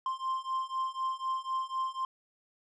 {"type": "beating tone pair", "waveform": "triangle", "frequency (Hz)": [1048, 1052], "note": ["C6", "C6"], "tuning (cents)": [2, 9], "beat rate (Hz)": 4, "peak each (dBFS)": [-33, -32], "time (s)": [0.06, 2.05], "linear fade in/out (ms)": 2, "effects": ["resampled to 22050 Hz"]}